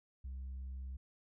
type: tone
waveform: sine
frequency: 65.5 Hz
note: C2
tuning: 2 cents sharp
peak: -39 dBFS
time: 0.24-0.97 s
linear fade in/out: 10 ms
effects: tanh soft clip ceiling -40 dBFS